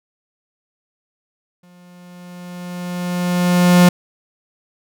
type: tone with exponential growth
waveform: 45% pulse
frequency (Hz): 177.6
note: F3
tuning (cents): +29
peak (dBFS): -6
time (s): 1.63-3.89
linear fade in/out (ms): 5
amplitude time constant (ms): 490
effects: none